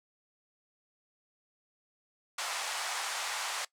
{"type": "band-pass noise", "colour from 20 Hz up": "pink", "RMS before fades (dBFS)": -36, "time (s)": [2.38, 3.65], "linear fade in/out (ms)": 5, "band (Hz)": [730, 9500], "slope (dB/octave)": 24, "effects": ["noise-tail reverb RT60 0.1 s tail -20 dB re dry"]}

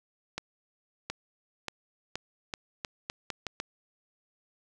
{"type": "accelerating click train", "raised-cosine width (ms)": 0.2, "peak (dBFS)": -16, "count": 10, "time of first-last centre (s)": [0.38, 3.601], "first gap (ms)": 720, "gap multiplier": 0.81, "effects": []}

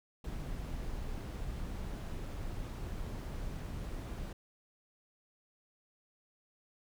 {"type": "noise", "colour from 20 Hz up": "brown", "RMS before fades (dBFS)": -40, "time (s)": [0.24, 4.33], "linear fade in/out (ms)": 5, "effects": []}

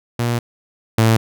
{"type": "tone pair in turn", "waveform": "sawtooth", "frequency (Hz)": [119, 112.25], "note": ["A#2", "A2"], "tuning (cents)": [36, 35], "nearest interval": "minor second", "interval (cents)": 101, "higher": "first", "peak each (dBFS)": [-13, -7], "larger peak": "second", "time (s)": [[0.19, 0.39], [0.98, 1.17]], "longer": "first", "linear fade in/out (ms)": 5, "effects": []}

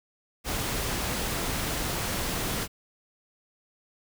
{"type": "noise", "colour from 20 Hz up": "pink", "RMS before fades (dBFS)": -30, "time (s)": [0.44, 2.68], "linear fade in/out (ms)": 50, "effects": []}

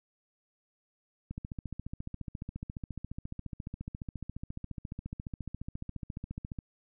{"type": "click train", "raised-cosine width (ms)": 5, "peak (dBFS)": -26, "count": 77, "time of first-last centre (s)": [1.31, 6.588], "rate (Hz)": 14.4, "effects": []}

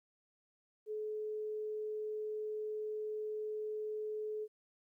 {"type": "tone", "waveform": "sine", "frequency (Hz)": 428.1, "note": "A4", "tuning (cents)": -47, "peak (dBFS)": -37, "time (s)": [0.86, 4.48], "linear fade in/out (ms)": 50, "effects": ["13-bit"]}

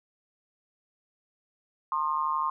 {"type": "tone with amplitude modulation", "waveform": "sine", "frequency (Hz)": 1064, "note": "C6", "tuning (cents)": 29, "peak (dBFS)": -21, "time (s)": [1.92, 2.5], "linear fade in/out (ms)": 2, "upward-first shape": "sine", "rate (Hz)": 152, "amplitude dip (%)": 95, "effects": []}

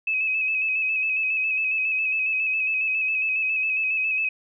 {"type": "tone with vibrato", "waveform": "sine", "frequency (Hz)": 2571, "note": "E7", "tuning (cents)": -44, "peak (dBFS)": -21, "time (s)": [0.07, 4.29], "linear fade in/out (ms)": 5, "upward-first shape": "square", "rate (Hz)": 7.3, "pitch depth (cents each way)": 30, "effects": []}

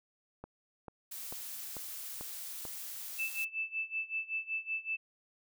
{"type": "click train", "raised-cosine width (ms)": 1, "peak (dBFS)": -30, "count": 6, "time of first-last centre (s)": [0.44, 2.652], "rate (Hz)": 2.26}
{"type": "noise", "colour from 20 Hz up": "blue", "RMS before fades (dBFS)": -43, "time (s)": [1.11, 3.45], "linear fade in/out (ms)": 10}
{"type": "tone with tremolo", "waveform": "sine", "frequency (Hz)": 2637, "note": "E7", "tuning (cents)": 0, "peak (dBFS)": -31, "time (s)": [3.18, 4.97], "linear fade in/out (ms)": 20, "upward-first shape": "sine", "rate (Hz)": 5.3, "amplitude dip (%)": 90}
{"effects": []}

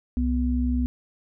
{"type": "tone pair together", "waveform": "sine", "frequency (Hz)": [65.4, 246.9], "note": ["C2", "B3"], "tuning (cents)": [0, 0], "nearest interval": "octave + major seventh", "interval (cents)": 2300, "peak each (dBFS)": [-23, -24], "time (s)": [0.17, 0.86], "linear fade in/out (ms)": 0, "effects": []}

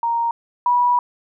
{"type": "tone pair in turn", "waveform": "sine", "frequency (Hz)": [932.3, 974.9], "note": ["A#5", "B5"], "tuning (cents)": [0, -23], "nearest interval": "minor second", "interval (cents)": 77, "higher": "second", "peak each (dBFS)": [-17, -13], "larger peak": "second", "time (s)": [[0.03, 0.31], [0.66, 0.99]], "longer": "second", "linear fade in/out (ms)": 2, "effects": []}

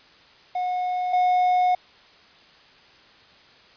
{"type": "tone pair in turn", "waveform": "triangle", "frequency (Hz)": [727, 727], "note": ["F#5", "F#5"], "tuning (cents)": [-31, -31], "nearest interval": "unison", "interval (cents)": 0, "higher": "neither", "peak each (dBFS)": [-21, -15], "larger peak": "second", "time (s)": [[0.55, 1.13], [1.13, 1.75]], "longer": "second", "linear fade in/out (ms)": 5, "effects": ["white hiss -52 dBFS RMS until 3.76 s", "resampled to 11025 Hz"]}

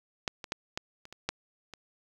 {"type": "clicks", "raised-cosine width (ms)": 0.2, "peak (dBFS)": [-12, -22, -14, -15, -30, -27, -12, -26], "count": 8, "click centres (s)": [0.278, 0.442, 0.521, 0.775, 1.054, 1.126, 1.29, 1.737], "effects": ["8-bit"]}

